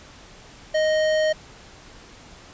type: tone with tanh clipping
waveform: sine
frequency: 622.3 Hz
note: D#5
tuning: in tune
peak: -20 dBFS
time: 0.74-1.33 s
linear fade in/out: 10 ms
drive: 18 dB
effects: pink hiss -46 dBFS RMS until 2.53 s + resampled to 16000 Hz